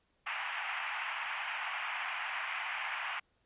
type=band-pass noise; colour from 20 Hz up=white; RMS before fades=-38 dBFS; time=0.26-3.2 s; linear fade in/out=10 ms; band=750 to 2800 Hz; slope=48 dB/octave; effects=pink hiss -75 dBFS RMS until 3.45 s + resampled to 8000 Hz

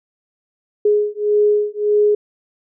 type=beating tone pair; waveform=sine; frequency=416.6 / 418.3 Hz; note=G#4 / G#4; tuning=+5 / +12 cents; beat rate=1.7 Hz; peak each=-16 dBFS; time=0.85-2.15 s; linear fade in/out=5 ms; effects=none

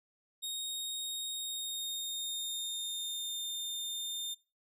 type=tone with pitch glide; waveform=sawtooth; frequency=3729 to 3621 Hz; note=A#7 to A7; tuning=0 to +49 cents; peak=-33 dBFS; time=0.42-4.35 s; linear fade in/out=20 ms; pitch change=-51 cents; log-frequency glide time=1.3-3.44 s; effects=noise-tail reverb RT60 0.3 s tail -22 dB re dry

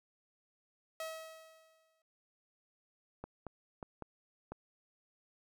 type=tone with exponential decay; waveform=sawtooth; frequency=642 Hz; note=E5; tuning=46 cents flat; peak=-34 dBFS; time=1-2.02 s; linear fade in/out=2 ms; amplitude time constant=220 ms
type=clicks; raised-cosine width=1 ms; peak=-29 dBFS; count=5; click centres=3.24 / 3.467 / 3.828 / 4.023 / 4.52 s
effects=none

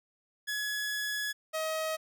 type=tone pair in turn; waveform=sawtooth; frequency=1691 / 633.4 Hz; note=G#6 / D#5; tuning=+31 / +31 cents; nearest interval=octave + perfect fourth; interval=1700 cents; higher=first; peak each=-28 / -27 dBFS; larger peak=second; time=0.47-1.33 / 1.53-1.97 s; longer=first; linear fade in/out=20 ms; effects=none

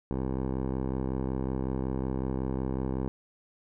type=tone with low-pass filter; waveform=10% pulse; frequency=65.41 Hz; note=C2; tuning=in tune; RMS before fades=-31 dBFS; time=0.11-3.08 s; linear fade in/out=0 ms; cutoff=690 Hz; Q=1; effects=none

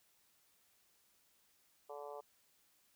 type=harmonic tone; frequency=144.9 Hz; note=D3; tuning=23 cents flat; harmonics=3 / 4 / 5 / 6 / 7 / 8; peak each=-50 / -50 / -53 / -54 / -56 / -58 dBFS; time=1.89-2.21 s; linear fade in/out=10 ms; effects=white hiss -73 dBFS RMS until 2.95 s

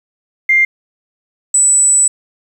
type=tone pair in turn; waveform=sine; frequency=2100 / 7950 Hz; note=C7 / B8; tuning=+6 / +10 cents; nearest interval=octave + major seventh; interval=2304 cents; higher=second; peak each=-7 dBFS; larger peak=neither; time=0.49-0.65 / 1.54-2.08 s; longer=second; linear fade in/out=5 ms; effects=7-bit

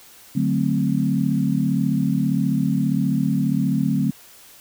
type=chord; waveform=sine; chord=D dominant seventh; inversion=none; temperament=equal; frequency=146.83 / 185 / 220 / 261.6 Hz; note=D3 / F#3 / A3 / C4; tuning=0 / 0 / 0 / 0 cents; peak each=-23 dBFS; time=0.35-4.11 s; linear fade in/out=10 ms; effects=white hiss -47 dBFS RMS until 4.6 s

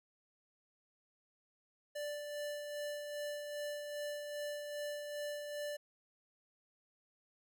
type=tone with tremolo; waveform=square; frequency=587.3 Hz; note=D5; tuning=in tune; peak=-39 dBFS; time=1.95-5.77 s; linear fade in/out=10 ms; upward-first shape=sine; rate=2.5 Hz; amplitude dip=40%; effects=none

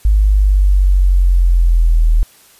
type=linear sweep; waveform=sine; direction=down; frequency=51.91 to 39.35 Hz; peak=-7 dBFS; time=0.05-2.23 s; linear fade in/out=0 ms; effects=white hiss -46 dBFS RMS until 2.59 s + resampled to 32000 Hz

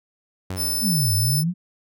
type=tone with exponential decay; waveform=sawtooth; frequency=93 Hz; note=F#2; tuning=9 cents sharp; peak=-22 dBFS; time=0.5-1.47 s; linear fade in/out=5 ms; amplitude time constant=210 ms
type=tone; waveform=10% pulse; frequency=5280 Hz; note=E8; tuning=2 cents sharp; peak=-16 dBFS; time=0.56-1.44 s; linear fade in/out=50 ms
type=exponential two-way sweep; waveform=sine; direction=down then up; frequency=236.1 to 99.2 to 187.5 Hz; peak=-19 dBFS; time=0.81-1.54 s; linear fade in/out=50 ms; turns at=1.14 s
effects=none

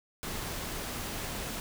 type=noise; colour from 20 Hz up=pink; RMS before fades=-37 dBFS; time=0.23-1.6 s; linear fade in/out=0 ms; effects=none

